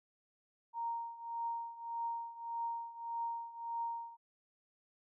sine tone with tremolo, 930 Hz, A#5, 4 cents flat, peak -34 dBFS, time 0.73-4.17 s, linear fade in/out 50 ms, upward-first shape triangle, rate 1.7 Hz, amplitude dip 85%, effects none

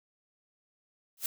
blue noise with exponential growth, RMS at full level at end -26 dBFS, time 1.17-1.26 s, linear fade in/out 2 ms, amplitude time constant 18 ms, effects none

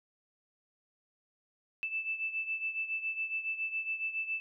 sine beating tone pair, 2637 / 2644.2 Hz, E7 / E7, 0 / +5 cents, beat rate 7.2 Hz, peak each -34 / -39 dBFS, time 1.83-4.4 s, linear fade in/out 0 ms, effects none

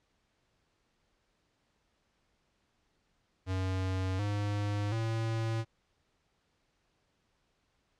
square tone with pitch steps, 93.8 / 102.88 / 112.84 Hz, F#2 / G#2 / A2, +24 / -16 / +44 cents, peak -31 dBFS, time 3.46-5.65 s, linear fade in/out 50 ms, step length 730 ms, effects pink hiss -75 dBFS RMS until 7.99 s + low-pass 6000 Hz 12 dB/octave

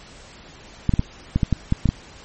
clicks, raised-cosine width 5 ms, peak -5 dBFS, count 9, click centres 0.893 / 0.938 / 0.994 / 1.36 / 1.432 / 1.527 / 1.724 / 1.857 / 1.89 s, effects pink hiss -44 dBFS RMS until 2.24 s + MP3 32 kbps

